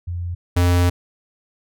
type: tone pair in turn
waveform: sine / square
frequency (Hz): 87.31 / 88.27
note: F2 / F2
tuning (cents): 0 / +19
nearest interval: unison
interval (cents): 19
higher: second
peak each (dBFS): -23 / -14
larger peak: second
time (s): 0.07-0.35 / 0.56-0.9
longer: second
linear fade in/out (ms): 10
effects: none